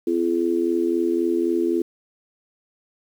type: tone with amplitude modulation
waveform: sine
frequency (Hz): 340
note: F4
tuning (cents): -46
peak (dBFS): -14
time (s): 0.07-1.82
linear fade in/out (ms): 5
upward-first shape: sine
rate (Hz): 83.8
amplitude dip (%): 95
effects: 8-bit